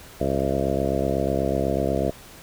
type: harmonic tone with a mistuned harmonic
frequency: 68.1 Hz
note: C#2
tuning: 30 cents flat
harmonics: 1 / 2 / 3 / 4 / 5 / 6 / 7 / 8 / 9 / 10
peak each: -30 / -30 / -30 / -30 / -30 / -30 / -30 / -30 / -30 / -30 dBFS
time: 0.2-2.11 s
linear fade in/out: 10 ms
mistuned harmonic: 10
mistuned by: -26 cents
effects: pink hiss -45 dBFS RMS until 2.42 s